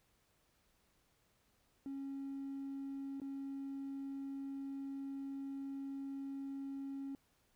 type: tone with dropouts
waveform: triangle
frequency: 274.2 Hz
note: C#4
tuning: 19 cents flat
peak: -38 dBFS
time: 1.86-7.15 s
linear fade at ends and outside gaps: 1 ms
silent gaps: 3.2-3.217 s
effects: tanh soft clip ceiling -37 dBFS + pink hiss -75 dBFS RMS until 7.55 s